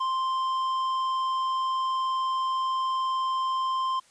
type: tone with tanh clipping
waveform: sine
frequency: 1046.5 Hz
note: C6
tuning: in tune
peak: -26 dBFS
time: 0-4 s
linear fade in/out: 10 ms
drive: 8 dB
effects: white hiss -59 dBFS RMS until 4.1 s + resampled to 22050 Hz